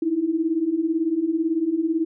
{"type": "beating tone pair", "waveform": "sine", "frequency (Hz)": [311.1, 329.1], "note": ["D#4", "E4"], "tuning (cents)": [0, -3], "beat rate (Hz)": 18, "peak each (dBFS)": [-25, -21], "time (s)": [0.02, 2.05], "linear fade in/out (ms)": 5, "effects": []}